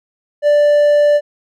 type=tone; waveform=triangle; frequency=587.3 Hz; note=D5; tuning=in tune; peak=-6 dBFS; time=0.42-1.21 s; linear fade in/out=50 ms; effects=none